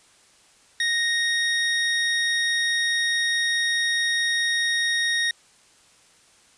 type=tone; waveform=25% pulse; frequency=1864.7 Hz; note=A#6; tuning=in tune; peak=-17 dBFS; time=0.8-5.31 s; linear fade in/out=2 ms; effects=white hiss -56 dBFS RMS until 6.57 s + resampled to 22050 Hz